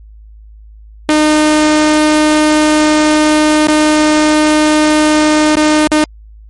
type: tone with dropouts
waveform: sawtooth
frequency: 305.4 Hz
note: D#4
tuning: 32 cents flat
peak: -3 dBFS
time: 1.09-6.04 s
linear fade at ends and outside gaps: 1 ms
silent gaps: 3.672-3.684 / 5.555-5.569 / 5.873-5.917 s
effects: added 53 Hz sine -33 dBFS peak until 6.49 s + MP3 48 kbps